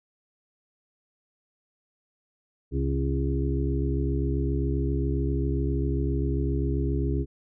harmonic tone with a mistuned harmonic, 67.5 Hz, C#2, 45 cents flat, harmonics 1 / 2 / 4 / 5 / 6, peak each -26 / -29 / -32 / -33 / -34 dBFS, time 2.71-7.26 s, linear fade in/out 50 ms, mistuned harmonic 6, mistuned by +23 cents, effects none

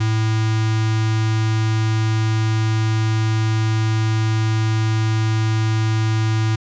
square tone with notch filter, 110 Hz, A2, in tune, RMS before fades -18 dBFS, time 0-6.56 s, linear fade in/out 10 ms, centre 530 Hz, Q 1.1, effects resampled to 16000 Hz

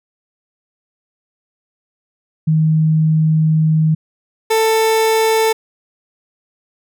sine / 30% pulse tone pair in turn, 157.4 / 443.7 Hz, D#3 / A4, +20 / +14 cents, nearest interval octave + tritone, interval 1794 cents, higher second, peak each -10 / -9 dBFS, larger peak second, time 2.47-3.95 / 4.5-5.53 s, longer first, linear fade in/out 10 ms, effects none

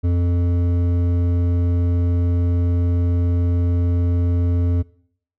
sine tone with hard clipping, 87.31 Hz, F2, in tune, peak -17 dBFS, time 0.03-4.83 s, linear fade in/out 20 ms, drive 10 dB, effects noise-tail reverb RT60 0.6 s tail -21 dB re dry

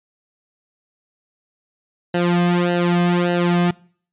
sawtooth tone with flanger, 175.2 Hz, F3, 6 cents sharp, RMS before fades -17 dBFS, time 2.14-3.71 s, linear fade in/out 5 ms, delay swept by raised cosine 0.87 to 2.17 ms, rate 1.7 Hz, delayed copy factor -0.95, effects noise-tail reverb RT60 0.5 s tail -24 dB re dry + resampled to 8000 Hz

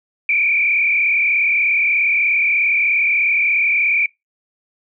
sine tone with frequency modulation, 2349 Hz, D7, in tune, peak -13 dBFS, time 0.29-4.06 s, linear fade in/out 2 ms, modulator 36.8 Hz, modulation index 2.4, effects noise-tail reverb RT60 0.2 s tail -24 dB re dry

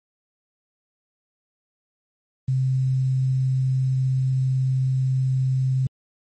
sine tone with quantisation, 130.81 Hz, C3, in tune, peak -18 dBFS, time 2.48-5.87 s, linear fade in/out 5 ms, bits 8, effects MP3 32 kbps

